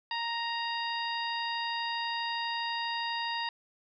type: harmonic tone with a mistuned harmonic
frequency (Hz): 932.3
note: A#5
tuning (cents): 0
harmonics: 1 / 2 / 3 / 4 / 5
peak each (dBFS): -34 / -37 / -39 / -40 / -41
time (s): 0.11-3.49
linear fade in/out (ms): 2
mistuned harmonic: 5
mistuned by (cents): +43
effects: none